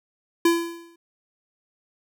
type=tone with exponential decay; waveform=square; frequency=337.9 Hz; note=E4; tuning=43 cents sharp; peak=-14 dBFS; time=0.45-0.96 s; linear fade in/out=5 ms; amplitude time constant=110 ms; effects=none